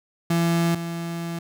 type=tone pair in turn; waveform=35% pulse; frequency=168.6 / 168.6 Hz; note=E3 / E3; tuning=+39 / +39 cents; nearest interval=unison; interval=0 cents; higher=neither; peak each=-17 / -26 dBFS; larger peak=first; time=0.3-0.75 / 0.75-1.39 s; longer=second; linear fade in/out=5 ms; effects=none